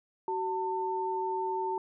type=tone pair together; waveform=sine; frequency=377.1 / 897 Hz; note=F#4 / A5; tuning=+33 / +33 cents; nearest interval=octave + minor third; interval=1500 cents; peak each=-33 / -31 dBFS; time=0.28-1.78 s; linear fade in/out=2 ms; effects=none